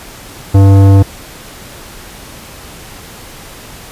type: tone with tanh clipping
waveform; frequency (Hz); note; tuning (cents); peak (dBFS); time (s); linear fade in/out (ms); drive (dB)
sine; 98; G2; 0; -4; 0.54-1.03; 10; 16
effects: pink hiss -32 dBFS RMS until 3.91 s + resampled to 32000 Hz